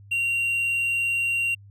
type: tone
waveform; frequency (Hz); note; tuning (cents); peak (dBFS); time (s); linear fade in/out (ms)
triangle; 2759; F7; -22; -20; 0.11-1.55; 10
effects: added 100 Hz sine -45 dBFS peak until 1.7 s

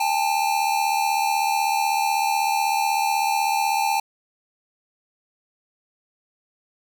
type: tone pair together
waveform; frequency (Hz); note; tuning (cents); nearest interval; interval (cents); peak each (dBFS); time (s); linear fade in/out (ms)
square; 803.9 / 880; G5 / A5; +43 / 0; major second; 157; -23; 0-4; 5
effects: none

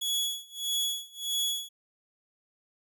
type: tone with tremolo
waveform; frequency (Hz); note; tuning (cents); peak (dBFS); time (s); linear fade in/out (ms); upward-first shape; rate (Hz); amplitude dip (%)
sawtooth; 3372; G#7; +26; -23; 0.01-1.69; 10; sine; 1.6; 95
effects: none

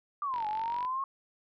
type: exponential two-way sweep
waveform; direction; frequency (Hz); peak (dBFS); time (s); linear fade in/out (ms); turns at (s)
sine; down then up; 1200 to 837 to 1098; -30; 0.22-1.04; 2; 0.47
type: click train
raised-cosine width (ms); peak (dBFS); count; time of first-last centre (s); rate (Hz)
0.3; -29; 25; 0.34-0.85; 47.1
effects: none

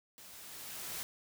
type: noise with level ramp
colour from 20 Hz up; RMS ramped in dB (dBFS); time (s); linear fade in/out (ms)
white; -54 to -40; 0.18-1.03; 0
effects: none

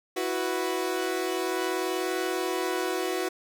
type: chord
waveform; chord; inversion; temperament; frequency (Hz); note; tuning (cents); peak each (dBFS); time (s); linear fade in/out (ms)
sawtooth; E suspended second; none; equal; 329.6 / 370 / 493.9; E4 / F#4 / B4; 0 / 0 / 0; -29 / -25 / -30; 0.16-3.29; 10
effects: none

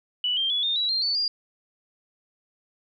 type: tone with pitch steps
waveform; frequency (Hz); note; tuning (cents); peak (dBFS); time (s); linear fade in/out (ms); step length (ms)
sine; 2960 / 3172 / 3400 / 3644 / 3906 / 4186 / 4487 / 4809; F#7 / G7 / G#7 / A#7 / B7 / C8 / C#8 / D8; 0 / +20 / +40 / -40 / -20 / 0 / +20 / +40; -22; 0.24-1.28; 2; 130
effects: none

